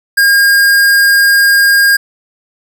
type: tone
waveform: square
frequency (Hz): 1618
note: G#6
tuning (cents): -46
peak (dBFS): -6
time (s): 0.17-1.97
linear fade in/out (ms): 10
effects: none